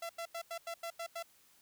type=tone bursts; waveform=sawtooth; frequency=674 Hz; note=E5; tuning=38 cents sharp; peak=-35 dBFS; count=8; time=0.02-1.227 s; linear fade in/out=5 ms; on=73 ms; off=89 ms; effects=white hiss -66 dBFS RMS until 1.61 s